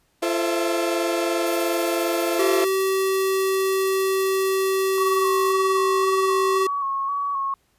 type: chord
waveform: 35% pulse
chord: F major seventh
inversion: none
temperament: equal with one note detuned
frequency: 341.1 / 440 / 523.3 / 659.3 Hz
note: F4 / A4 / C5 / E5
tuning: -41 / 0 / 0 / 0 cents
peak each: -22 / -28 / -26 / -26 dBFS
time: 0.22-2.65 s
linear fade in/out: 10 ms
type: noise with tremolo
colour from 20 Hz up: violet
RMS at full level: -32 dBFS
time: 1.46-5.53 s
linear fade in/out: 5 ms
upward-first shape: triangle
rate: 15 Hz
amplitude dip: 35%
type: tone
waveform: square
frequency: 383.3 Hz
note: G4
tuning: 39 cents flat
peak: -20 dBFS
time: 2.39-6.67 s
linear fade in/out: 5 ms
type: tone with vibrato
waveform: sine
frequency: 1112 Hz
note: C#6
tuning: 5 cents sharp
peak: -22 dBFS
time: 4.98-7.54 s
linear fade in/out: 2 ms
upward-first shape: square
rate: 1.9 Hz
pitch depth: 29 cents each way
effects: pink hiss -65 dBFS RMS until 7.78 s + resampled to 32000 Hz